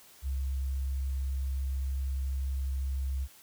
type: tone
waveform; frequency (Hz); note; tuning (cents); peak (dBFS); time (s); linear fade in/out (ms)
sine; 67; C2; +42; -29; 0.22-3.28; 50
effects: white hiss -56 dBFS RMS until 3.42 s